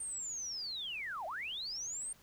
sine linear two-way sweep, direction down then up, 8870 to 605 to 8870 Hz, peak -38 dBFS, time 0-2.13 s, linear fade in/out 5 ms, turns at 1.26 s, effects pink hiss -63 dBFS RMS until 2.22 s

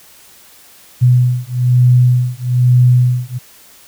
sine beating tone pair, 123.8 / 124.9 Hz, B2 / B2, +5 / +20 cents, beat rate 1.1 Hz, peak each -11 dBFS, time 1.01-3.39 s, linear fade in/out 20 ms, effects white hiss -43 dBFS RMS until 3.87 s

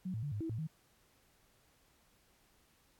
sine tone with pitch steps, 184.7 / 111 / 145 / 104 / 326 / 111.2 / 157.9 Hz, F#3 / A2 / D3 / G#2 / E4 / A2 / D#3, -3 / +16 / -22 / +3 / -19 / +19 / +26 cents, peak -36 dBFS, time 0.05-0.673 s, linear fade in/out 10 ms, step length 89 ms, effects pink hiss -70 dBFS RMS until 2.99 s + AAC 64 kbps

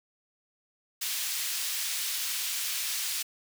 pink high-pass noise, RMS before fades -32 dBFS, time 1.01-3.23 s, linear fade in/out 10 ms, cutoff 3000 Hz, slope 12 dB/octave, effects none

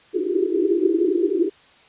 white band-pass noise, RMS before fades -20 dBFS, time 0.13-1.5 s, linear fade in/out 20 ms, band 320 to 400 Hz, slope 96 dB/octave, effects white hiss -52 dBFS RMS until 1.88 s + resampled to 8000 Hz

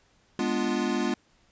square chord, G# diminished seventh, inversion none, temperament equal, 207.7 / 246.9 / 293.7 / 349.2 Hz, G#3 / B3 / D4 / F4, 0 / 0 / 0 / 0 cents, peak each -32 / -30 / -33 / -31 dBFS, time 0.39-1.14 s, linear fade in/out 2 ms, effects pink hiss -64 dBFS RMS until 1.51 s + resampled to 16000 Hz

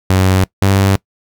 sawtooth tone pair in turn, 94 / 97.56 Hz, F#2 / G2, +28 / -8 cents, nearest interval minor second, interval 64 cents, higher second, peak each -5 dBFS, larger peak neither, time 0.1-0.44 / 0.62-0.96 s, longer neither, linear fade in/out 0 ms, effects noise-tail reverb RT60 0.1 s tail -23 dB re dry

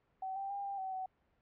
sine tone with pitch steps, 761 / 784 / 801 / 794 / 761 / 753 Hz, F#5 / G5 / G5 / G5 / F#5 / F#5, +48 / 0 / +37 / +22 / +48 / +30 cents, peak -37 dBFS, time 0.22-1.06 s, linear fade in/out 5 ms, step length 140 ms, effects pink hiss -75 dBFS RMS until 1.41 s + low-pass 2000 Hz 12 dB/octave

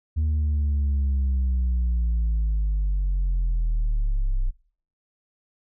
sine linear sweep, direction down, 78.2 to 31 Hz, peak -17 dBFS, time 0.16-4.51 s, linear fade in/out 20 ms, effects noise-tail reverb RT60 0.5 s tail -23 dB re dry + tanh soft clip ceiling -19 dBFS

